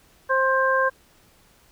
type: harmonic tone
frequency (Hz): 528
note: C5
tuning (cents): +16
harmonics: 1 / 2 / 3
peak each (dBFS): -22 / -22 / -22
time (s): 0.29-0.9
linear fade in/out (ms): 20
effects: pink hiss -57 dBFS RMS until 1.71 s